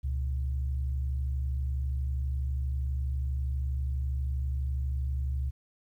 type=tone pair together; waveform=sine; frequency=69.3 / 121.6 Hz; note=C#2 / B2; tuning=0 / -26 cents; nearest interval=minor seventh; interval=974 cents; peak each=-28 / -38 dBFS; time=0.03-5.51 s; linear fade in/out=20 ms; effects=11-bit